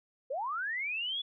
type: linear sweep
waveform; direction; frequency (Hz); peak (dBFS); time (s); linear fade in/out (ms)
sine; up; 485.8 to 3460; -32; 0.3-1.22; 10
effects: none

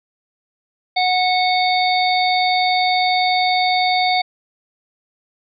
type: harmonic tone with a mistuned harmonic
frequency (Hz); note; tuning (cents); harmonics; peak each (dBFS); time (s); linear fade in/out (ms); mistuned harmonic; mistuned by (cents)
735; F#5; -12; 1 / 3 / 5 / 6; -16 / -21 / -23 / -24; 0.96-4.22; 10; 6; +44
effects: none

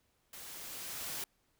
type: noise with level ramp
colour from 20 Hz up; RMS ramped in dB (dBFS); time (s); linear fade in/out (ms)
white; -49 to -39; 0.33-1.24; 2
effects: pink hiss -75 dBFS RMS until 1.59 s

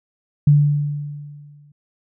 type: tone with exponential decay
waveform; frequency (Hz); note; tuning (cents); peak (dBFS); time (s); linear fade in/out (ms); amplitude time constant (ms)
sine; 146.1; D3; -9; -7; 0.47-1.72; 5; 270
effects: none

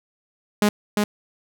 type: tone with echo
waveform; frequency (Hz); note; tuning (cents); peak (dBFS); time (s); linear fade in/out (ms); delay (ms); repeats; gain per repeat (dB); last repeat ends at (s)
sawtooth; 207.9; G#3; +2; -11; 0.62-0.69; 2; 350; 1; -3; 1.04
effects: none

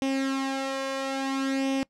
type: tone with flanger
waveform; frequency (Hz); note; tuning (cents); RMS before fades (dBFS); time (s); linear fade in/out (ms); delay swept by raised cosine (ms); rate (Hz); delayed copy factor
sawtooth; 269.4; C#4; -49; -28; 0.02-1.83; 0; 0.34 to 1.74; 0.59; +0.65
effects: noise-tail reverb RT60 0.1 s tail -22 dB re dry + low-pass 7000 Hz 12 dB/octave

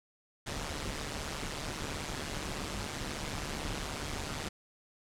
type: noise with amplitude modulation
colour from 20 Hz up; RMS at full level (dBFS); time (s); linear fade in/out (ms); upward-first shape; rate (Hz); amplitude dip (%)
pink; -34; 0.46-4.49; 10; sine; 147; 80
effects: low-pass 8000 Hz 12 dB/octave

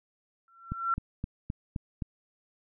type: tone with exponential growth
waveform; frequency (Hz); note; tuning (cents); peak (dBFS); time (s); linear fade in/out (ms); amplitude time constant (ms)
sine; 1356; E6; +49; -22; 0.48-0.94; 1; 99
type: click train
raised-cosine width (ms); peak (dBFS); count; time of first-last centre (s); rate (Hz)
5; -20; 6; 0.72-2.022; 3.84
effects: none

